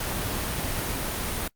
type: noise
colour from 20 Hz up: pink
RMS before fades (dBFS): -29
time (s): 0-1.48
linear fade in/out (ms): 5
effects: noise-tail reverb RT60 0.1 s tail -24 dB re dry + Opus 32 kbps